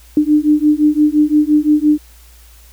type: beating tone pair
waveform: sine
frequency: 297.6 / 303.4 Hz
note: D4 / D#4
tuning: +23 / -44 cents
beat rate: 5.8 Hz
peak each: -12 dBFS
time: 0.17-1.98 s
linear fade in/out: 2 ms
effects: added 58 Hz sine -41 dBFS peak until 2.72 s + white hiss -47 dBFS RMS until 2.72 s